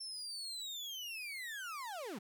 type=linear sweep; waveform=35% pulse; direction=down; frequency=5390 to 166.1 Hz; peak=-40 dBFS; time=0-2.19 s; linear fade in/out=10 ms; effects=13-bit

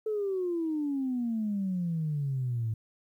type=exponential sweep; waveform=sine; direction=down; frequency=440 to 108.7 Hz; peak=-27 dBFS; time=0.06-2.74 s; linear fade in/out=5 ms; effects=tanh soft clip ceiling -23 dBFS + 11-bit

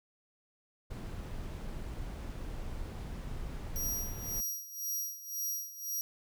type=noise; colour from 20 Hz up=brown; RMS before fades=-40 dBFS; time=0.9-4.41 s; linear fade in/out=10 ms
type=tone with tremolo; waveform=15% pulse; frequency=5730 Hz; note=F8; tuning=44 cents sharp; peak=-27 dBFS; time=3.76-6.01 s; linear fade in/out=0 ms; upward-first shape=sine; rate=1.9 Hz; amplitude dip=80%
effects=none

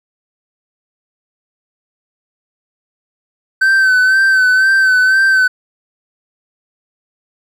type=tone with vibrato; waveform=triangle; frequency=1535 Hz; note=G6; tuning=37 cents flat; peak=-6 dBFS; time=3.61-5.48 s; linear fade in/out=10 ms; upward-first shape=sine; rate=2 Hz; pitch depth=38 cents each way; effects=none

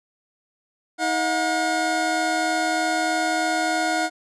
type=tone pair together; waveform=25% pulse; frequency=318.4 / 720 Hz; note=D#4 / F#5; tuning=+40 / -47 cents; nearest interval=octave + major second; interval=1413 cents; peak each=-22 / -18 dBFS; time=0.98-4.1 s; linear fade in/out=50 ms; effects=resampled to 22050 Hz

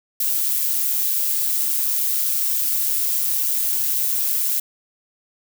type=noise with amplitude modulation; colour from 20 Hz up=violet; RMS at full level=-19 dBFS; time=0.2-4.6 s; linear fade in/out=5 ms; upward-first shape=sine; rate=138 Hz; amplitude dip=40%; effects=none

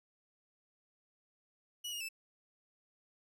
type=tone with pitch steps; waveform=sawtooth; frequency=2927 / 2856 / 2638 Hz; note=F#7 / F7 / E7; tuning=-19 / +38 / +1 cents; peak=-36 dBFS; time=1.84-2.089 s; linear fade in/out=10 ms; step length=83 ms; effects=none

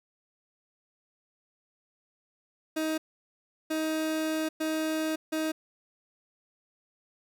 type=tone bursts at uneven times; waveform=30% pulse; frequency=314.7 Hz; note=D#4; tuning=20 cents sharp; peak=-25 dBFS; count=4; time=2.76-2.98 / 3.7-4.49 / 4.6-5.16 / 5.32-5.52 s; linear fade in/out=10 ms; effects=none

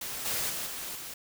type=noise with level steps; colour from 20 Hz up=white; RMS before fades=-37 / -31 / -35 / -38 / -41 dBFS; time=0.01-1.14 s; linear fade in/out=5 ms; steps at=0.25 / 0.49 / 0.66 / 0.95 s; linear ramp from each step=10 ms; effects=none

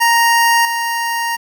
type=tone with level steps; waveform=25% pulse; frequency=932.3 Hz; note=A#5; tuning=in tune; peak=-6 / -13 dBFS; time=0-1.37 s; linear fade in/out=20 ms; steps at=0.65 s; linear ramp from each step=2 ms; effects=7-bit

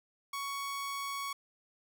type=tone; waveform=sawtooth; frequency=1115 Hz; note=C#6; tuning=10 cents sharp; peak=-32 dBFS; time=0.33-1.33 s; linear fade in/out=5 ms; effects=none

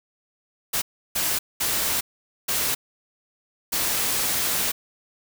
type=noise bursts at uneven times; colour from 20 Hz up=white; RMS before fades=-24 dBFS; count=5; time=0.73-0.82 / 1.15-1.39 / 1.6-2.01 / 2.48-2.75 / 3.72-4.72 s; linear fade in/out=10 ms; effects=none

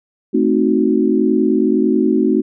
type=chord; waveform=sine; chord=A diminished seventh; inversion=none; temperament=equal; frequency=220 / 261.6 / 311.1 / 370 Hz; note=A3 / C4 / Eb4 / Gb4; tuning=0 / 0 / 0 / 0 cents; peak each=-17 dBFS; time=0.33-2.42 s; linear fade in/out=20 ms; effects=none

